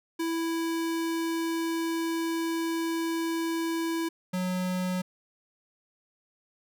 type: tone pair in turn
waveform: square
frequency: 330 / 183.13 Hz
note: E4 / F#3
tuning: +2 / -18 cents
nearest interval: minor seventh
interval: 1020 cents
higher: first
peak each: -28 dBFS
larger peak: neither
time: 0.19-4.09 / 4.33-5.02 s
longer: first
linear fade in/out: 10 ms
effects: none